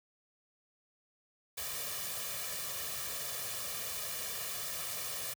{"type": "noise with comb filter", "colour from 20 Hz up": "white", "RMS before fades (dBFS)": -39, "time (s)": [1.57, 5.34], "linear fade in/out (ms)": 10, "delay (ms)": 1.7, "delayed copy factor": 0.7, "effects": ["high-pass 60 Hz 12 dB/octave"]}